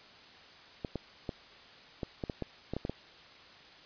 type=clicks; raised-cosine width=2 ms; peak=-21 dBFS; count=11; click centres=0.848 / 0.957 / 1.292 / 2.032 / 2.238 / 2.298 / 2.423 / 2.736 / 2.766 / 2.851 / 2.896 s; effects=white hiss -54 dBFS RMS until 3.85 s + resampled to 11025 Hz